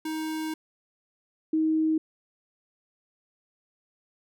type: tone pair in turn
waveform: square / sine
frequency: 314.6 / 315.7 Hz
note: D#4 / D#4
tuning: +19 / +25 cents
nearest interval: unison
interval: 6 cents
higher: second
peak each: -30 / -21 dBFS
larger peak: second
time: 0.05-0.54 / 1.53-1.98 s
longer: first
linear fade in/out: 5 ms
effects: none